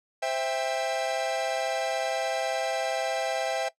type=chord; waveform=45% pulse; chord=C major; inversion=none; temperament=equal with one note detuned; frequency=523.3 / 659.3 / 793.1 Hz; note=C5 / E5 / G5; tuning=0 / 0 / +20 cents; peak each=-33 / -29 / -31 dBFS; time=0.22-3.69 s; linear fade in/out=10 ms; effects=noise-tail reverb RT60 0.1 s tail -18 dB re dry + low-pass 8000 Hz 12 dB/octave